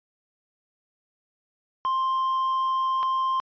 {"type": "tone pair in turn", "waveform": "triangle", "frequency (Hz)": [1051, 1051], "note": ["C6", "C6"], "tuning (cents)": [7, 7], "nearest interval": "unison", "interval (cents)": 0, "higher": "neither", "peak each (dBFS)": [-20, -20], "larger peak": "neither", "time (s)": [[1.85, 3.03], [3.03, 3.4]], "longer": "first", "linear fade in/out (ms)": 0, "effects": ["resampled to 11025 Hz"]}